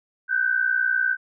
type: tone pair together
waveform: sine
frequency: 1503 / 1563 Hz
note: F#6 / G6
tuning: +27 / -6 cents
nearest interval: minor second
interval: 67 cents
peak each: -22 dBFS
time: 0.28-1.17 s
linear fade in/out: 50 ms
effects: none